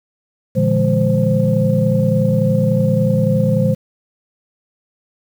sine tone cluster, 116.2 / 146.7 / 170.2 / 206.6 / 521 Hz, A#2 / D3 / F3 / G#3 / C5, -5 / -2 / -44 / -9 / -7 cents, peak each -18 dBFS, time 0.55-3.75 s, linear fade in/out 20 ms, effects tanh soft clip ceiling -1 dBFS + 7-bit

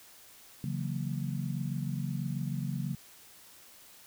sine chord, F# dominant seventh, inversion second, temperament just, 138.75 / 166.5 / 185 / 231.2 Hz, C#3 / E3 / F#3 / A#3, +2 / +18 / 0 / -14 cents, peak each -34 / -38 / -38 / -40 dBFS, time 0.64-2.95 s, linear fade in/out 2 ms, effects white hiss -55 dBFS RMS until 4.06 s

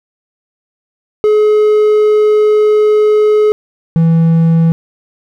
triangle tone pair in turn, 424.6 / 164.56 Hz, G#4 / E3, +38 / -3 cents, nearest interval octave + major third, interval 1641 cents, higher first, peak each -4 dBFS, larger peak neither, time 1.24-3.52 / 3.96-4.72 s, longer first, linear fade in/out 0 ms, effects none

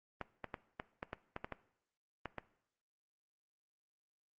clicks, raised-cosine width 0.5 ms, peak -25 dBFS, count 11, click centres 0.213 / 0.443 / 0.542 / 0.799 / 1.029 / 1.131 / 1.364 / 1.445 / 1.523 / 2.257 / 2.383 s, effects noise-tail reverb RT60 0.7 s tail -18 dB re dry + Opus 24 kbps

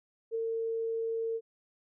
sine tone with ADSR envelope, 453.6 Hz, A#4, 47 cents flat, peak -28 dBFS, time 0.31-1.41 s, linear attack 41 ms, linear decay 4 ms, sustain -2 dB, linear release 53 ms, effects none

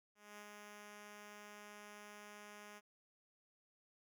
5% pulse tone with ADSR envelope, 207.7 Hz, G#3, in tune, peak -40 dBFS, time 0.15-2.81 s, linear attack 230 ms, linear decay 65 ms, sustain -2 dB, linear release 36 ms, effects none

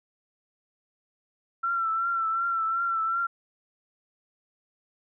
sine tone with vibrato, 1349 Hz, E6, 40 cents sharp, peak -24 dBFS, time 1.63-3.27 s, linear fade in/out 10 ms, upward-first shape triangle, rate 2.7 Hz, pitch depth 49 cents each way, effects none

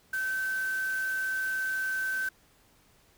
sine tone in noise, 1540 Hz, G6, 31 cents flat, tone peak -28 dBFS, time 0.13-2.29 s, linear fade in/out 5 ms, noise white, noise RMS -45 dBFS, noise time 0.13-2.29 s, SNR +14 dB, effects pink hiss -63 dBFS RMS until 3.17 s

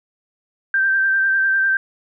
sine tone with vibrato, 1568 Hz, G6, in tune, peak -14 dBFS, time 0.74-1.77 s, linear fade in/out 2 ms, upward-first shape sine, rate 10 Hz, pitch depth 22 cents each way, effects none

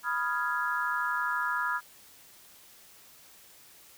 sine chord, F half-diminished seventh, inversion second, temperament equal with one note detuned, 987.8 / 1244.5 / 1396.9 / 1666 Hz, Cb6 / Eb6 / F6 / Ab6, 0 / 0 / 0 / +5 cents, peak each -33 / -34 / -32 / -33 dBFS, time 0.03-1.81 s, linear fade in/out 50 ms, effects white hiss -55 dBFS RMS until 3.97 s

